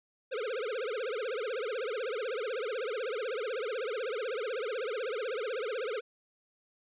square tone with vibrato, 470 Hz, A#4, 14 cents sharp, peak -33 dBFS, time 0.31-6.01 s, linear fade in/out 20 ms, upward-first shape triangle, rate 16 Hz, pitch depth 280 cents each way, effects resampled to 8000 Hz + 12-bit

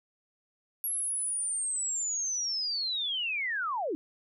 sine linear sweep, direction down, 11380 to 277.2 Hz, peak -29 dBFS, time 0.84-3.95 s, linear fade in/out 0 ms, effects none

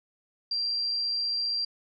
sine tone with amplitude modulation, 4731 Hz, D8, 12 cents sharp, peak -25 dBFS, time 0.51-1.65 s, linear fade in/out 5 ms, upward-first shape sine, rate 115 Hz, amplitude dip 25%, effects none

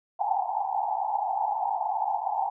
pink band-pass noise, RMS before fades -28 dBFS, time 0.19-2.5 s, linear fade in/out 10 ms, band 740 to 900 Hz, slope 96 dB/octave, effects none

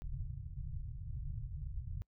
pink low-pass noise, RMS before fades -42 dBFS, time 0.02-2.02 s, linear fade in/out 0 ms, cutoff 150 Hz, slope 96 dB/octave, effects noise-tail reverb RT60 0.1 s tail -25 dB re dry

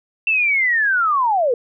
sine linear sweep, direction down, 2700 to 453.4 Hz, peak -14 dBFS, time 0.27-1.54 s, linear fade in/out 2 ms, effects none

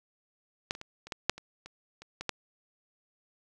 clicks, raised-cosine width 0.2 ms, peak -12 / -27 / -25 / -29 / -17 / -6 / -27 / -28 / -30 / -20 / -12 dBFS, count 11, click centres 0.709 / 0.751 / 0.814 / 1.07 / 1.122 / 1.296 / 1.38 / 1.66 / 2.02 / 2.21 / 2.293 s, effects none

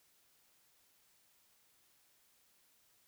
silence, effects white hiss -71 dBFS RMS until 3.07 s

